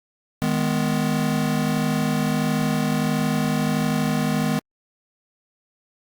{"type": "chord", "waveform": "square", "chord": "G# minor", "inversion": "second", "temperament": "just", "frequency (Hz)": [155.74, 207.7, 249.2], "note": ["D#3", "G#3", "B3"], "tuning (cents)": [2, 0, 16], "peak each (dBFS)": -25, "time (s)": [0.42, 4.59], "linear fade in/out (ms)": 0, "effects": ["Opus 48 kbps"]}